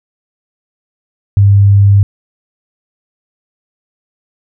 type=tone; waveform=sine; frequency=100 Hz; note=G2; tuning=35 cents sharp; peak=-3 dBFS; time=1.37-2.03 s; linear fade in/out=0 ms; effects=none